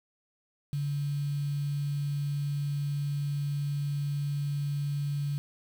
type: tone with quantisation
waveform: sine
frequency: 143.6 Hz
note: D3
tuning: 39 cents flat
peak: -28 dBFS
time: 0.73-5.38 s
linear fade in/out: 0 ms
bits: 8
effects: none